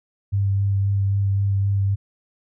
sine tone with vibrato, 99 Hz, G2, 18 cents sharp, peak -17 dBFS, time 0.32-1.96 s, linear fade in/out 20 ms, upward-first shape sine, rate 3.8 Hz, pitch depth 14 cents each way, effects none

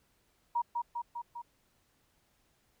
sine tone with echo, 950 Hz, A#5, 33 cents sharp, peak -27 dBFS, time 0.55-0.62 s, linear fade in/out 10 ms, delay 200 ms, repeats 4, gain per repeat -3 dB, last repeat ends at 1.42 s, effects pink hiss -72 dBFS RMS until 2.8 s

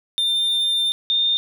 triangle / sine tone pair in turn, 3602 / 3629 Hz, A7 / A#7, +40 / -47 cents, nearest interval unison, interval 13 cents, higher second, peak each -16 dBFS, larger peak neither, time 0.18-0.92 / 1.1-1.37 s, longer first, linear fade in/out 0 ms, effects none

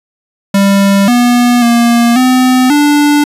square tone with pitch steps, 197.9 / 242.9 / 235.7 / 254.9 / 292.8 Hz, G3 / B3 / A#3 / C4 / D4, +17 / -29 / +19 / -45 / -5 cents, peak -6 dBFS, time 0.54-3.24 s, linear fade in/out 5 ms, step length 540 ms, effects resampled to 32000 Hz

